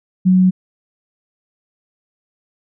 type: tone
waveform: sine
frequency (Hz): 185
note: F#3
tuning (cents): 0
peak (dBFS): -8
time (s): 0.25-0.51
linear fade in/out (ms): 20
effects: none